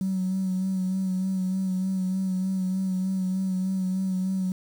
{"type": "tone with vibrato", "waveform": "triangle", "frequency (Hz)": 187.9, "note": "F#3", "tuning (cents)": 27, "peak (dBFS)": -20, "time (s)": [0.01, 4.52], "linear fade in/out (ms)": 2, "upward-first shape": "sine", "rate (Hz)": 3.3, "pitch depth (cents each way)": 27, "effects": ["tanh soft clip ceiling -21 dBFS", "8-bit"]}